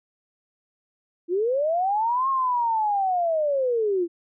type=linear two-way sweep; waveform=sine; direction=up then down; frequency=330 to 1086 to 330 Hz; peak=-20 dBFS; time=1.28-4.08 s; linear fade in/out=50 ms; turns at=2.29 s; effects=none